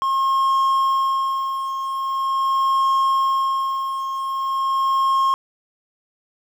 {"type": "tone with tremolo", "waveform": "triangle", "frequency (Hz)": 1075, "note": "C6", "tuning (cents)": 47, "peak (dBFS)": -13, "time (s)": [0.02, 5.34], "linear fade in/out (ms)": 0, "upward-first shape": "sine", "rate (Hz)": 0.43, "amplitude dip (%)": 60, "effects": ["8-bit"]}